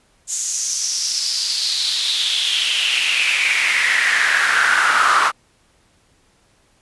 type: noise with high-pass filter sweep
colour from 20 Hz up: brown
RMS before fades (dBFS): -18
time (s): 0.27-5.32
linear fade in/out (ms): 50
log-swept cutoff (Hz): 7100 to 1200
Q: 5.4
effects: pink hiss -58 dBFS RMS until 6.81 s + resampled to 24000 Hz